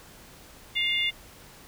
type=harmonic tone; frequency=704 Hz; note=F5; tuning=14 cents sharp; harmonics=3 / 4 / 5; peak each=-27 / -28 / -29 dBFS; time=0.75-1.11 s; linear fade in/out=20 ms; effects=pink hiss -50 dBFS RMS until 1.67 s